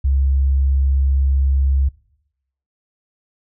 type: tone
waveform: sine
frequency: 67.9 Hz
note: C#2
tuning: 35 cents flat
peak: -13 dBFS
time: 0.04-1.89 s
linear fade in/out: 10 ms
effects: noise-tail reverb RT60 0.8 s tail -21 dB re dry